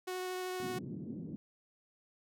sawtooth tone with vibrato, 367.7 Hz, F#4, 11 cents flat, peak -33 dBFS, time 0.07-0.79 s, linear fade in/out 10 ms, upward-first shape sine, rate 13 Hz, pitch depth 8 cents each way
pink band-pass noise, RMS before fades -43 dBFS, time 0.6-1.36 s, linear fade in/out 0 ms, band 150 to 290 Hz, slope 24 dB/octave
effects none

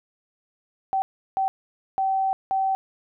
sine tone bursts at uneven times, 770 Hz, G5, 31 cents flat, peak -20 dBFS, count 4, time 0.93-1.02 / 1.37-1.48 / 1.98-2.33 / 2.51-2.75 s, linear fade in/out 0 ms, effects none

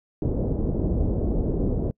pink low-pass noise, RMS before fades -24 dBFS, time 0.22-1.91 s, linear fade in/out 2 ms, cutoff 500 Hz, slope 24 dB/octave, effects noise-tail reverb RT60 0.1 s tail -26 dB re dry

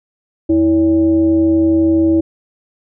sine tone with frequency modulation, 325.3 Hz, E4, 23 cents flat, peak -9 dBFS, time 0.49-2.21 s, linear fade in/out 10 ms, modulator 241 Hz, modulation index 0.44, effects none

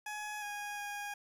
20% pulse tone with pitch steps, 842 / 824 / 819 Hz, G#5 / G#5 / G#5, +24 / -14 / -24 cents, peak -34 dBFS, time 0.06-1.14 s, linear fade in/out 5 ms, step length 360 ms, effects resampled to 32000 Hz + 10-bit

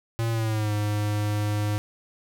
square tone with pitch glide, 114.7 to 104.57 Hz, A#2 to G#2, -28 to +12 cents, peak -24 dBFS, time 0.19-1.78 s, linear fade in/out 0 ms, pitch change -160 cents, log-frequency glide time 0.31-0.72 s, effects none

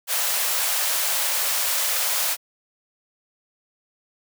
white high-pass noise, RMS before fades -23 dBFS, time 0.07-2.37 s, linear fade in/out 50 ms, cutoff 500 Hz, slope 48 dB/octave, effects none

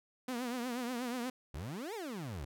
sawtooth tone with vibrato, 245.4 Hz, B3, 11 cents flat, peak -32 dBFS, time 0.28-1.3 s, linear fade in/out 5 ms, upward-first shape triangle, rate 8.3 Hz, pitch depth 110 cents each way
30% pulse exponential two-way sweep, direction up then down, 62.8 to 480.3 to 62.8 Hz, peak -37 dBFS, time 1.54-2.45 s, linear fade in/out 5 ms, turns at 1.94 s
effects none

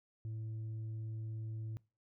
sine tone with tanh clipping, 110.4 Hz, A2, 6 cents sharp, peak -40 dBFS, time 0.25-1.77 s, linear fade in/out 0 ms, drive 3 dB, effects noise-tail reverb RT60 0.3 s tail -23 dB re dry

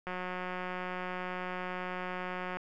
click train, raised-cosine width 0.5 ms, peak -23 dBFS, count 456, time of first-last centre 0.07-2.57 s, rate 182 Hz, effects none

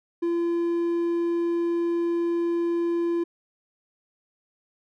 triangle tone, 341 Hz, F4, 41 cents flat, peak -20 dBFS, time 0.22-3.24 s, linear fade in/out 10 ms, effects none

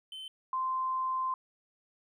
triangle / sine tone pair in turn, 3072 / 1040.1 Hz, G7 / C6, -36 / -11 cents, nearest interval octave + perfect fifth, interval 1875 cents, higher first, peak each -39 / -29 dBFS, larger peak second, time 0.12-0.28 / 0.53-1.34 s, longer second, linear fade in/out 2 ms, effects none

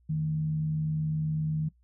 sine tone with frequency modulation, 155.2 Hz, D#3, 4 cents flat, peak -26 dBFS, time 0.09-1.69 s, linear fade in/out 10 ms, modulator 68 Hz, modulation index 0.23, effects noise-tail reverb RT60 0.1 s tail -20 dB re dry + added 60 Hz sine -61 dBFS peak until 1.83 s

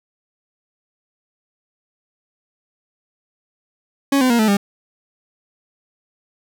40% pulse tone with pitch steps, 277.2 / 255.7 / 235.8 / 217.5 / 200.6 Hz, C#4 / C4 / A#3 / A3 / G3, 0 / -40 / +20 / -20 / +40 cents, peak -12 dBFS, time 4.12-4.57 s, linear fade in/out 5 ms, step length 90 ms, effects none

